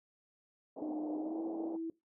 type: band-pass noise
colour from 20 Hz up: white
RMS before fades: -45 dBFS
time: 0.76-1.77 s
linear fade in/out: 10 ms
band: 220 to 770 Hz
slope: 48 dB/octave
type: tone with pitch glide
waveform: sine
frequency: 305.7 to 327.6 Hz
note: D#4 to E4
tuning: -30 to -11 cents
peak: -36 dBFS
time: 0.82-1.9 s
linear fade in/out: 2 ms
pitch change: +119 cents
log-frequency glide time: 1.15-1.42 s
effects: noise-tail reverb RT60 0.2 s tail -20 dB re dry